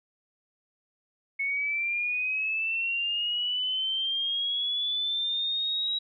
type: linear sweep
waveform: sine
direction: up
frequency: 2197 to 3859 Hz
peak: -26 dBFS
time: 1.39-5.99 s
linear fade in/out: 10 ms
effects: none